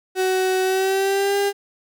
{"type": "tone with pitch glide", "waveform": "35% pulse", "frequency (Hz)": [374.4, 401.3], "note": ["F#4", "G4"], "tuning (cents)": [20, 41], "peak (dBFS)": -16, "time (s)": [0.15, 1.53], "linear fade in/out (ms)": 50, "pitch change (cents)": 121, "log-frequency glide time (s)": [0.62, 1.37], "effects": []}